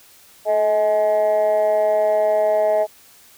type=tone with amplitude modulation; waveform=sine; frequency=636 Hz; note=D#5; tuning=38 cents sharp; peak=-9 dBFS; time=0.45-2.87 s; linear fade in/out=50 ms; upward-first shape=sine; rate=205 Hz; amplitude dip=85%; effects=tanh soft clip ceiling -10 dBFS + white hiss -49 dBFS RMS until 3.37 s